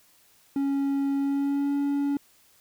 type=tone with pitch glide; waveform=triangle; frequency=277.2 to 283 Hz; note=C#4 to C#4; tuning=0 to +36 cents; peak=-21 dBFS; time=0.56-2.17 s; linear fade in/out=2 ms; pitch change=+36 cents; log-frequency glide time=1.17-1.73 s; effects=white hiss -60 dBFS RMS until 2.6 s